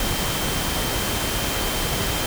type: tone in noise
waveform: sine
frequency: 3136 Hz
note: G7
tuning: in tune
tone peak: -33 dBFS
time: 0-2.26 s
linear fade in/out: 2 ms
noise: pink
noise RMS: -24 dBFS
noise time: 0-2.26 s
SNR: -12 dB
effects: none